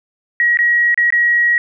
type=tone with dropouts; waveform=sine; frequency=1904 Hz; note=A#6; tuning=36 cents sharp; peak=-10 dBFS; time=0.4-1.58 s; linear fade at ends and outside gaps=1 ms; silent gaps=0.572-0.589 / 0.944-0.976 / 1.104-1.124 s; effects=none